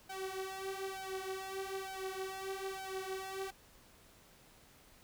sawtooth tone with flanger, 383.1 Hz, G4, 40 cents flat, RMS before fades -42 dBFS, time 0.09-3.51 s, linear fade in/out 10 ms, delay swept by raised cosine 1.3 to 6.4 ms, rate 1.1 Hz, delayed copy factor +0.8, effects pink hiss -62 dBFS RMS until 5.03 s

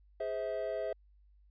triangle chord, Ab augmented, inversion none, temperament just, 415.3 / 519.1 / 648.9 Hz, Ab4 / C5 / E5, 0 / -14 / -27 cents, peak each -38 / -37 / -34 dBFS, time 0.2-0.93 s, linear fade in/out 5 ms, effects added 50 Hz sine -60 dBFS peak until 1.5 s + resampled to 11025 Hz

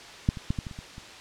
clicks, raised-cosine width 5 ms, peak -9 / -24 / -13 / -17 / -23 / -29 / -26 / -29 dBFS, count 8, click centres 0.289 / 0.372 / 0.505 / 0.588 / 0.668 / 0.712 / 0.789 / 0.981 s, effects white hiss -44 dBFS RMS until 1.2 s + low-pass 5000 Hz 12 dB/octave

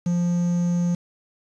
triangle tone with quantisation, 174.61 Hz, F3, in tune, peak -17 dBFS, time 0.06-0.95 s, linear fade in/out 5 ms, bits 7, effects resampled to 22050 Hz

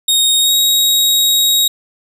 sawtooth tone with pitch glide, 3729 to 3790 Hz, A#7 to A#7, 0 to +28 cents, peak -7 dBFS, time 0.08-1.68 s, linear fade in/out 5 ms, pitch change +28 cents, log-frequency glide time 0.39-0.55 s, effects none

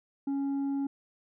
sine tone with tanh clipping, 277.2 Hz, C#4, in tune, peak -29 dBFS, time 0.27-0.87 s, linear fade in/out 5 ms, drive 4 dB, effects none

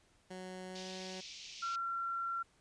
15% pulse tone with pitch glide, 185 to 186.61 Hz, F#3 to F#3, 0 to +15 cents, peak -38 dBFS, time 0.3-1.21 s, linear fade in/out 10 ms, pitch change +15 cents, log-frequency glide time 0.66-0.88 s
white band-pass noise, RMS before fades -50 dBFS, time 0.75-1.76 s, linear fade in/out 5 ms, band 2300 to 6100 Hz, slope 48 dB/octave
sine tone, 1365 Hz, F6, 40 cents flat, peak -35 dBFS, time 1.62-2.43 s, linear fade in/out 10 ms
effects pink hiss -70 dBFS RMS until 2.6 s + resampled to 22050 Hz

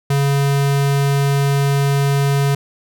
square tone, 140 Hz, C#3, 18 cents sharp, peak -14 dBFS, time 0.1-2.55 s, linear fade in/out 5 ms, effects none

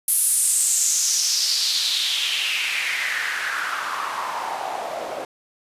white noise with band-pass filter sweep, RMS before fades -23 dBFS, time 0.08-5.25 s, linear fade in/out 2 ms, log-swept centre 11000 to 560 Hz, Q 4.1, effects resampled to 32000 Hz

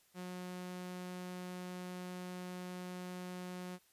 sawtooth tone, 181 Hz, F#3, 38 cents flat, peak -39 dBFS, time 0.14-3.79 s, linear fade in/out 50 ms, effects white hiss -70 dBFS RMS until 3.92 s + resampled to 32000 Hz

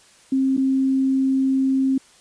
sine tone with dropouts, 266.3 Hz, C4, 31 cents sharp, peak -16 dBFS, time 0.32-1.98 s, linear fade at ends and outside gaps 5 ms, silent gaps 0.568-0.576 s, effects white hiss -52 dBFS RMS until 2.2 s + resampled to 22050 Hz

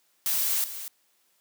blue noise with echo, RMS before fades -26 dBFS, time 0.26-0.64 s, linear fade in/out 0 ms, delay 240 ms, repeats 1, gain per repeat -11 dB, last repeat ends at 0.88 s, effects white hiss -68 dBFS RMS until 1.4 s + high-pass 200 Hz 12 dB/octave

